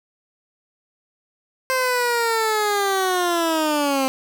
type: linear sweep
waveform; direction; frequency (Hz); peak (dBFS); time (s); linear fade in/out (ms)
15% pulse; down; 523.3 to 261.6; -12; 1.7-4.08; 0
effects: none